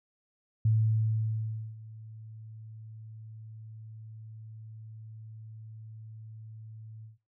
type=tone with ADSR envelope; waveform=sine; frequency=110 Hz; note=A2; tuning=in tune; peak=-21 dBFS; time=0.65-7.18 s; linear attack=4 ms; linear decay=1100 ms; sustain=-22 dB; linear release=140 ms; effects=noise-tail reverb RT60 0.3 s tail -23 dB re dry